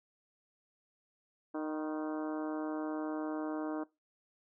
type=harmonic tone with a mistuned harmonic; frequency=154.4 Hz; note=D#3; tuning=13 cents flat; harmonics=2 / 3 / 4 / 5 / 6 / 7 / 8 / 9 / 10; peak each=-36 / -44 / -43 / -47 / -48 / -50 / -52 / -54 / -55 dBFS; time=1.54-3.84 s; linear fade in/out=10 ms; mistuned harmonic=6; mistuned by=+50 cents; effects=noise-tail reverb RT60 0.2 s tail -19 dB re dry